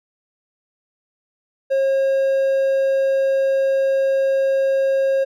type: tone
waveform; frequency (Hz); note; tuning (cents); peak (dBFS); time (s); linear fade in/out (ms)
triangle; 540; C#5; -45; -13; 1.7-5.25; 20
effects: none